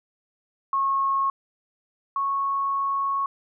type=tone pair in turn; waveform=sine; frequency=1091 / 1103 Hz; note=C#6 / C#6; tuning=-28 / -9 cents; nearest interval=unison; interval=19 cents; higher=second; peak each=-20 / -22 dBFS; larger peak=first; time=0.73-1.3 / 2.16-3.26 s; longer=second; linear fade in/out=2 ms; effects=none